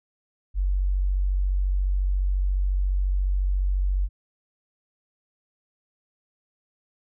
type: tone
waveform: sine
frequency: 47.14 Hz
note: F#1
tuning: 33 cents sharp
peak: -20 dBFS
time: 0.54-4.09 s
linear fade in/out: 50 ms
effects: none